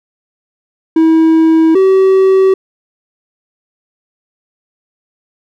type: tone pair in turn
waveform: triangle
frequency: 322.6 / 381.9 Hz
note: E4 / G4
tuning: -37 / -45 cents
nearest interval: minor third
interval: 292 cents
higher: second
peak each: -3 dBFS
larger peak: neither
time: 0.96-1.75 / 1.75-2.54 s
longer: neither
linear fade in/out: 5 ms
effects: none